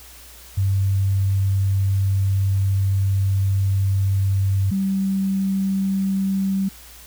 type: tone pair in turn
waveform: sine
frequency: 97.5 / 193.54 Hz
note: G2 / G3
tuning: -9 / -22 cents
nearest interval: octave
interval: 1187 cents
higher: second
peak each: -16 / -18 dBFS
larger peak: first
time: 0.57-4.71 / 4.71-6.69 s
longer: first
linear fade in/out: 10 ms
effects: added 60 Hz sine -46 dBFS peak until 7.06 s + white hiss -44 dBFS RMS until 7.06 s